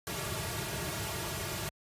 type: noise with comb filter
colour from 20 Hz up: pink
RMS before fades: -36 dBFS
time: 0.07-1.69 s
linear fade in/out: 0 ms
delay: 3.9 ms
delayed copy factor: -0.85
effects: high-pass 60 Hz 12 dB/octave + resampled to 32000 Hz